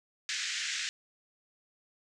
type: band-pass noise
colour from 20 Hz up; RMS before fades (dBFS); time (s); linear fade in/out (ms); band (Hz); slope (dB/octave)
pink; -35; 0.29-0.89; 0; 1600 to 7400; 48
effects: none